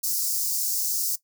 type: high-pass noise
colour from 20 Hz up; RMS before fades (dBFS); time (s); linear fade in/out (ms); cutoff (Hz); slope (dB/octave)
white; -26; 0.03-1.16; 10; 4800; 48
effects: noise-tail reverb RT60 0.1 s tail -17 dB re dry